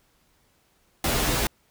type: noise with comb filter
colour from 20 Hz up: pink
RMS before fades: -24 dBFS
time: 1.04-1.47 s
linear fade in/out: 2 ms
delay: 11 ms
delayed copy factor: -1
effects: pink hiss -65 dBFS RMS until 1.7 s